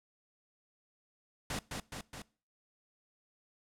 pink noise with echo, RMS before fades -37 dBFS, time 1.5-1.59 s, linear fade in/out 2 ms, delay 210 ms, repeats 3, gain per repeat -3 dB, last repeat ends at 2.22 s, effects noise-tail reverb RT60 0.4 s tail -22 dB re dry + low-pass 10000 Hz 12 dB/octave

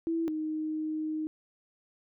sine tone pair in turn, 329.6 / 311.1 Hz, E4 / D#4, 0 / 0 cents, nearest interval minor second, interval 100 cents, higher first, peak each -27 / -30 dBFS, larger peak first, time 0.07-0.28 / 0.28-1.27 s, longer second, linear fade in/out 0 ms, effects none

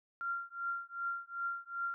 sine tone with tremolo, 1383 Hz, F6, 17 cents flat, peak -32 dBFS, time 0.21-1.94 s, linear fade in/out 0 ms, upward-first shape triangle, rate 2.6 Hz, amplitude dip 100%, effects none

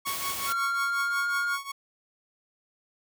sawtooth tone with tremolo, 1109 Hz, C#6, in tune, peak -25 dBFS, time 0.05-1.72 s, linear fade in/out 10 ms, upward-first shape triangle, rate 5.5 Hz, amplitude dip 90%
white noise, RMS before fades -34 dBFS, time 0.06-0.53 s, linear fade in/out 10 ms
triangle tone with pitch glide, 1379 to 1416.1 Hz, F6 to F6, -22 to +24 cents, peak -24 dBFS, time 0.46-1.58 s, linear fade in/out 50 ms, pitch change +46 cents, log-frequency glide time 0.58-1.31 s
effects none

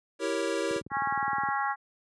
square chord, E diminished seventh, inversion none, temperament equal, 329.6 / 392 / 466.2 / 554.4 Hz, E4 / G4 / Bb4 / Db5, 0 / 0 / 0 / 0 cents, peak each -34 dBFS, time 0.19-0.82 s, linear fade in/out 50 ms
click train, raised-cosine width 3 ms, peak -29 dBFS, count 16, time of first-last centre 0.71-1.487 s, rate 19.3 Hz
harmonic tone, 275.3 Hz, C#4, 12 cents flat, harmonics 3 / 4 / 5 / 6 / 7, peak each -30 / -32 / -34 / -36 / -37 dBFS, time 0.9-1.76 s, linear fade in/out 50 ms
effects high-pass 100 Hz 12 dB/octave + resampled to 22050 Hz

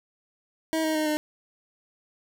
25% pulse tone with pitch steps, 320 / 314.5 / 309.1 / 303.8 Hz, D#4 / D#4 / D#4 / D#4, +49 / +19 / -11 / -41 cents, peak -20 dBFS, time 0.73-1.17 s, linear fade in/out 0 ms, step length 110 ms, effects none

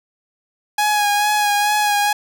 sawtooth tone with vibrato, 830.6 Hz, G#5, in tune, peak -11 dBFS, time 0.78-2.13 s, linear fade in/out 5 ms, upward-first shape sine, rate 2.3 Hz, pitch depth 25 cents each way, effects none

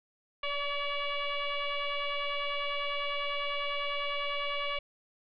sine tone with frequency modulation, 1137 Hz, C#6, 44 cents sharp, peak -30 dBFS, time 0.43-4.79 s, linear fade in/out 5 ms, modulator 571 Hz, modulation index 3.6, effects none

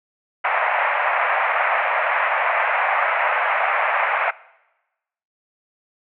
pink band-pass noise, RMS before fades -20 dBFS, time 0.44-4.31 s, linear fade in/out 10 ms, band 610 to 2400 Hz, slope 48 dB/octave, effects noise-tail reverb RT60 1.0 s tail -21 dB re dry

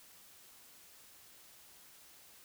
silence, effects white hiss -59 dBFS RMS until 2.44 s

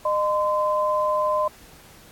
sine tone pair together, 610.7 / 1027 Hz, D#5 / C6, -32 / -33 cents, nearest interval major sixth, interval 899 cents, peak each -22 / -22 dBFS, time 0.05-1.48 s, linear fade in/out 5 ms, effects pink hiss -49 dBFS RMS until 2.11 s + AAC 64 kbps

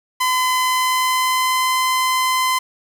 sawtooth tone with pitch glide, 1018 to 1028 Hz, C6 to C6, -48 to -31 cents, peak -12 dBFS, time 0.2-2.59 s, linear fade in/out 10 ms, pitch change +17 cents, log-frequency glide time 0.54-1.78 s, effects 7-bit

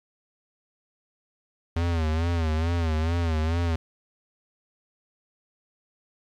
square tone with vibrato, 81.9 Hz, E2, 11 cents flat, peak -23 dBFS, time 1.76-3.76 s, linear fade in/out 5 ms, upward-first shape sine, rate 2.3 Hz, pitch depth 91 cents each way, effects low-pass 5000 Hz 12 dB/octave + 9-bit

